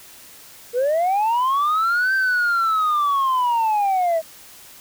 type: linear two-way sweep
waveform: sine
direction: up then down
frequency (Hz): 466.2 to 1568 to 634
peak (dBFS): -14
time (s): 0.73-4.22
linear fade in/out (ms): 50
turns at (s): 2.14
effects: tanh soft clip ceiling -15 dBFS + white hiss -44 dBFS RMS until 4.8 s